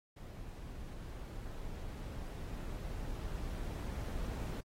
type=noise with level ramp; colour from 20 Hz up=brown; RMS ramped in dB=-47 to -38 dBFS; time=0.16-4.61 s; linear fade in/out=10 ms; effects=AAC 48 kbps